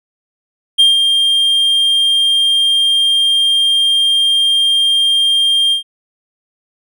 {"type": "tone with ADSR envelope", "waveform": "triangle", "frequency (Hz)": 3200, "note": "G7", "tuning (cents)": 35, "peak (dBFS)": -3, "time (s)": [0.78, 5.83], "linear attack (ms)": 19, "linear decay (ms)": 160, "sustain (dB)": -5, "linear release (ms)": 110, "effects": []}